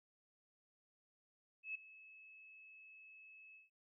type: tone with ADSR envelope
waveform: sine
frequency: 2593 Hz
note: E7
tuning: 29 cents flat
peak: -39 dBFS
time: 1.63-3.7 s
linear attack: 120 ms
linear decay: 7 ms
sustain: -18 dB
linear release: 150 ms
effects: none

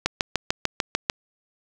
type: click train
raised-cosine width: 0.2 ms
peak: -3 dBFS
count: 8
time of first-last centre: 0.06-1.099 s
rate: 6.74 Hz
effects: none

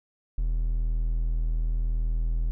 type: tone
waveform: triangle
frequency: 40.44 Hz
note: E1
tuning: 32 cents flat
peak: -21 dBFS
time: 0.38-2.51 s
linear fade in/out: 0 ms
effects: none

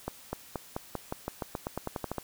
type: accelerating click train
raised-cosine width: 1 ms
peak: -18 dBFS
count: 16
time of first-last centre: 0.08-2.183 s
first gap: 250 ms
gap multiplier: 0.91
effects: white hiss -52 dBFS RMS until 2.23 s

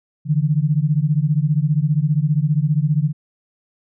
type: beating tone pair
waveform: sine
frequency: 144.3 / 159.3 Hz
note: D3 / D#3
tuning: -30 / +41 cents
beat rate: 15 Hz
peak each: -17 / -18 dBFS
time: 0.25-3.13 s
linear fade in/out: 50 ms
effects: none

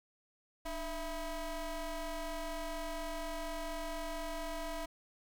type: ring-modulated tone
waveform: 30% pulse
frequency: 320.9 Hz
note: E4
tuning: 46 cents flat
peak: -32 dBFS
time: 0.65-4.86 s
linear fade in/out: 10 ms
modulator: 343 Hz
effects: none

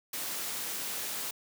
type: noise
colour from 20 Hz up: white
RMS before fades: -36 dBFS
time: 0.13-1.31 s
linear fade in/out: 5 ms
effects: high-pass 150 Hz 12 dB/octave

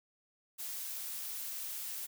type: noise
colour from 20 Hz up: blue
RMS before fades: -41 dBFS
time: 0.58-2.07 s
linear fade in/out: 20 ms
effects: none

